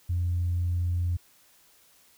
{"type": "tone", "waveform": "sine", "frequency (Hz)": 87.5, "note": "F2", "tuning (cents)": 4, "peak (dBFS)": -23, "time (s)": [0.09, 1.17], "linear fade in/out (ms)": 10, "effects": ["tanh soft clip ceiling -20 dBFS", "white hiss -60 dBFS RMS until 2.17 s"]}